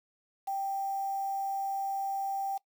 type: tone with quantisation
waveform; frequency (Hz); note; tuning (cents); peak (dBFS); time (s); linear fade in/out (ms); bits
sine; 784; G5; 0; -30; 0.47-2.58; 10; 8
effects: noise-tail reverb RT60 0.1 s tail -21 dB re dry